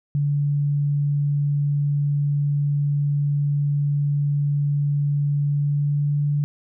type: tone with pitch glide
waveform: sine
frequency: 144.2 to 145.54 Hz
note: D3 to D3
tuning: -31 to -15 cents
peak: -18 dBFS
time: 0.15-6.44 s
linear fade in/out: 0 ms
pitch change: +16 cents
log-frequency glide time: 5.49-6.23 s
effects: none